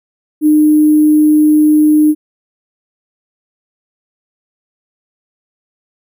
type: tone with sample-and-hold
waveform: sine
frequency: 303.9 Hz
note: D#4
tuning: 41 cents flat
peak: -5 dBFS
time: 0.41-2.15 s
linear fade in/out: 50 ms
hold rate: 11025 Hz
effects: none